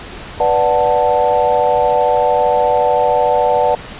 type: chord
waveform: sine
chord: B minor seventh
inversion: none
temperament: equal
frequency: 493.9 / 587.3 / 740 / 880 Hz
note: B4 / D5 / F#5 / A5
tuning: 0 / 0 / 0 / 0 cents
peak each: -16 dBFS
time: 0.4-3.75 s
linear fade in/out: 2 ms
effects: pink hiss -31 dBFS RMS until 3.99 s + resampled to 8000 Hz